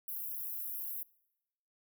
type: high-pass noise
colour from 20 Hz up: white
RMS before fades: -40 dBFS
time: 0.08-1.03 s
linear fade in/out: 2 ms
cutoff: 11000 Hz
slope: 96 dB/octave
effects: noise-tail reverb RT60 0.9 s tail -24 dB re dry